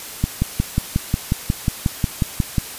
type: click train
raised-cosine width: 5 ms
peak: -4 dBFS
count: 14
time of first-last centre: 0.24-2.582 s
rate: 5.55 Hz
effects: white hiss -33 dBFS RMS until 2.78 s + resampled to 32000 Hz